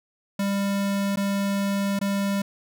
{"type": "tone with dropouts", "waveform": "square", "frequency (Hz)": 198.8, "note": "G3", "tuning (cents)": 25, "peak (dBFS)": -23, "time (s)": [0.39, 2.42], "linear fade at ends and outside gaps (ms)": 5, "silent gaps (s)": [[1.16, 1.171], [1.991, 2.012]], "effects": []}